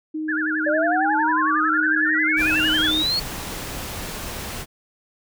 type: tone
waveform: sine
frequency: 311.2 Hz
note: D#4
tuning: in tune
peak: -24 dBFS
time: 0.14-3.03 s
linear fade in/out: 10 ms
type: tone with vibrato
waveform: sine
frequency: 1568 Hz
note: G6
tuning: in tune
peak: -22 dBFS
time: 0.28-2.91 s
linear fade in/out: 10 ms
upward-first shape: sine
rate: 11 Hz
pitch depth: 200 cents each way
type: exponential sweep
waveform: sine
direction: up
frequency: 578 to 4435 Hz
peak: -19 dBFS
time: 0.66-3.2 s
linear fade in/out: 10 ms
type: noise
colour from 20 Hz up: pink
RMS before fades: -31 dBFS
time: 2.36-4.66 s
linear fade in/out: 50 ms
effects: none